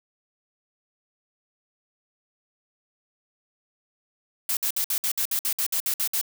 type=noise bursts; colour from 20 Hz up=blue; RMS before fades=-25 dBFS; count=13; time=4.49-6.213 s; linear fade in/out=2 ms; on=79 ms; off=58 ms; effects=none